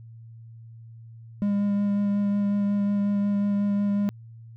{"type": "tone with vibrato", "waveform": "triangle", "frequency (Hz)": 202.7, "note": "G#3", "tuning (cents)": -42, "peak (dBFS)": -19, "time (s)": [1.42, 4.09], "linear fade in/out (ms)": 0, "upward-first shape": "sine", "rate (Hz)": 5.5, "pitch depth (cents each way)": 11, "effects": ["added 114 Hz sine -42 dBFS peak until 4.56 s"]}